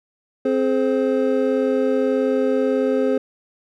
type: tone cluster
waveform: triangle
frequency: 262.4 / 424.7 / 523 Hz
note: C4 / G#4 / C5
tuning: +5 / +39 / -1 cents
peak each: -19 dBFS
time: 0.45-3.18 s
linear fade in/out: 5 ms
effects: none